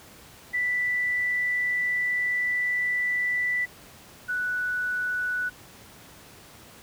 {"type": "tone pair in turn", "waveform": "sine", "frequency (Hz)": [1975.5, 1480], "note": ["B6", "F#6"], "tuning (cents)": [0, 0], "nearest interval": "perfect fourth", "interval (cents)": 500, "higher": "first", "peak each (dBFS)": [-23, -25], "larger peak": "first", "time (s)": [[0.53, 3.66], [4.28, 5.5]], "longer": "first", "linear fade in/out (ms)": 20, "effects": ["pink hiss -49 dBFS RMS until 6.82 s", "high-pass 60 Hz 12 dB/octave"]}